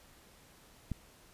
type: click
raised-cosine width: 5 ms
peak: -22 dBFS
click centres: 0.917 s
effects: pink hiss -60 dBFS RMS until 1.33 s + resampled to 32000 Hz